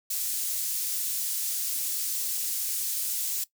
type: high-pass noise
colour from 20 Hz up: pink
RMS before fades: -30 dBFS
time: 0.1-3.44 s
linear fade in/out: 5 ms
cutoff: 7800 Hz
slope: 12 dB/octave
effects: noise-tail reverb RT60 0.1 s tail -18 dB re dry